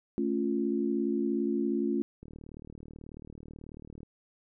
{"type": "chord", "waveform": "sine", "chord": "A augmented", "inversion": "none", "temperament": "equal", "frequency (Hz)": [220, 277.2, 349.2], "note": ["A3", "C#4", "E#4"], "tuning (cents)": [0, 0, 0], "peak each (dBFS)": -31, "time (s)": [0.18, 2.02], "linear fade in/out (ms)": 0}
{"type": "click train", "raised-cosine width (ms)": 3, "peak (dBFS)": -33, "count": 70, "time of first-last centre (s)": [2.23, 4.032], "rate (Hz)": 38.3}
{"effects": []}